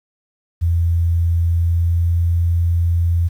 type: tone with pitch glide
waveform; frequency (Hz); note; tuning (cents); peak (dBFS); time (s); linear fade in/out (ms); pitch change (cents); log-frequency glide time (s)
sine; 84.5 to 85.19; E2 to F2; +43 to -42; -13; 0.61-3.29; 20; +15; 1.5-2.11
effects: 8-bit